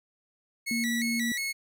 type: tone with vibrato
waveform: sawtooth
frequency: 2063 Hz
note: C7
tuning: 25 cents flat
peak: -26 dBFS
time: 0.66-1.53 s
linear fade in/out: 20 ms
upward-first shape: square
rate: 2.8 Hz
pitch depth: 100 cents each way
type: tone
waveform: sine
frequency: 233.1 Hz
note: A#3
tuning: in tune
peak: -28 dBFS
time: 0.71-1.32 s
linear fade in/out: 2 ms
effects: none